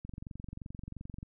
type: click train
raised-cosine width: 5 ms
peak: -30 dBFS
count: 28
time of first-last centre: 0.05-1.229 s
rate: 22.9 Hz
effects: none

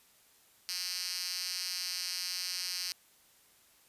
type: tone with high-pass filter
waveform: 5% pulse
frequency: 180.4 Hz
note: F#3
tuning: 44 cents flat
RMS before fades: -37 dBFS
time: 0.69-2.92 s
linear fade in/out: 0 ms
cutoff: 4100 Hz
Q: 3.4
effects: white hiss -64 dBFS RMS until 3.88 s + resampled to 32000 Hz

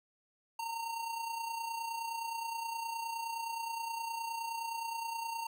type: tone with amplitude modulation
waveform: square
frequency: 918 Hz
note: A#5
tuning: 27 cents flat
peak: -35 dBFS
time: 0.59-5.47 s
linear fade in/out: 5 ms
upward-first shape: sine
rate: 29.6 Hz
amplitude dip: 50%
effects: none

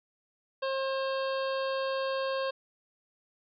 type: harmonic tone with a mistuned harmonic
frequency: 535 Hz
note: C5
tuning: 38 cents sharp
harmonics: 1 / 2 / 3 / 5 / 6 / 7 / 8 / 9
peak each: -30 / -36 / -40 / -44 / -46 / -47 / -48 / -49 dBFS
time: 0.62-2.51 s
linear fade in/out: 10 ms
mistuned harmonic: 9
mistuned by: -54 cents
effects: none

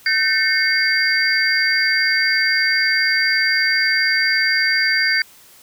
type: tone cluster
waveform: sine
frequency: 1539 / 1801 / 2173 / 4724 Hz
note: G6 / A6 / C#7 / D8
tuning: -32 / +40 / -35 / +9 cents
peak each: -20 dBFS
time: 0.06-5.22 s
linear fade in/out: 2 ms
effects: white hiss -47 dBFS RMS until 5.62 s

